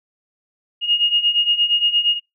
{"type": "beating tone pair", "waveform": "sine", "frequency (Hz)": [2852, 2860.6], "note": ["F7", "F7"], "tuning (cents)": [36, 41], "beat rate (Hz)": 8.6, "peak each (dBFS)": [-20, -16], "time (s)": [0.81, 2.2], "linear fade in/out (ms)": 50, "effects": ["noise-tail reverb RT60 0.2 s tail -22 dB re dry"]}